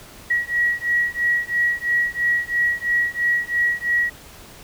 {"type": "beating tone pair", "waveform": "sine", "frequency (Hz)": [1914, 1917], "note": ["A#6", "A#6"], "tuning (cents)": [45, 48], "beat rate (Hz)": 3, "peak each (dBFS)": -21, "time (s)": [0.3, 4.1], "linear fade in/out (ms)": 10, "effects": ["pink hiss -43 dBFS RMS until 4.63 s"]}